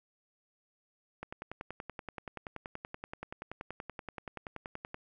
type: click train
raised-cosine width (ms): 0.5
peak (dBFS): -25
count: 40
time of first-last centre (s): 1.23-4.944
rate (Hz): 10.5
effects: none